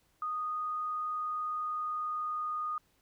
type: tone with pitch glide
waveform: sine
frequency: 1238 to 1230.9 Hz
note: D#6 to D#6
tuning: -9 to -19 cents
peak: -32 dBFS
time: 0.22-2.78 s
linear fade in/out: 2 ms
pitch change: -10 cents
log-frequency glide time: 1.17-2.64 s
effects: pink hiss -71 dBFS RMS until 3.01 s